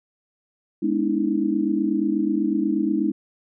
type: chord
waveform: sine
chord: E dominant seventh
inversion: first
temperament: equal with one note detuned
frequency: 207.7 / 246.9 / 293.7 / 321.9 Hz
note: G#3 / B3 / D4 / E4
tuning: 0 / 0 / 0 / -41 cents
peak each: -25 / -29 / -24 / -23 dBFS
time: 0.82-3.12 s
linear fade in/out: 10 ms
effects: none